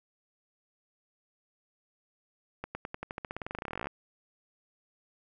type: accelerating click train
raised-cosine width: 0.5 ms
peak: -21 dBFS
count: 28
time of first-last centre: 2.64-3.87 s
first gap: 110 ms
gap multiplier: 0.92
effects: none